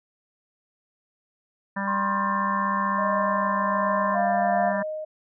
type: harmonic tone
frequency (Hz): 197.6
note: G3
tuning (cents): +14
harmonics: 1 / 3 / 4 / 5 / 6 / 7 / 8 / 9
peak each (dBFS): -29 / -36 / -41 / -31 / -39 / -41 / -36 / -33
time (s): 1.76-4.83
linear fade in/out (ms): 10
type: tone with pitch glide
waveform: sine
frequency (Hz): 1064 to 1050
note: C6 to C6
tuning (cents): +29 to +6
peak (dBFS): -24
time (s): 1.87-4.16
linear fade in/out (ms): 10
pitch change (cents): -23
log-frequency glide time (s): 3.08-3.5
type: tone with tremolo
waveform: sine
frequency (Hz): 620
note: D#5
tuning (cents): -6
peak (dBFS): -25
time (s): 2.98-5.05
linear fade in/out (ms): 10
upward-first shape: triangle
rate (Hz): 1.3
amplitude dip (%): 55
type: tone with vibrato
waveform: sine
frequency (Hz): 698.5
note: F5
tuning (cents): 0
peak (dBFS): -21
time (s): 4.13-4.73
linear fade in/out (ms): 50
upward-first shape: triangle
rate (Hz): 19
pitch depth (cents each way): 10
effects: none